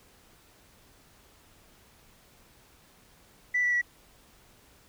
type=tone with pitch steps; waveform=sine; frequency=1976 / 1957.8 / 1939.8 Hz; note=B6 / B6 / B6; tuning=0 / -16 / -32 cents; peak=-22 dBFS; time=3.54-3.816 s; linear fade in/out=10 ms; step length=92 ms; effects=tanh soft clip ceiling -19 dBFS + pink hiss -59 dBFS RMS until 4.88 s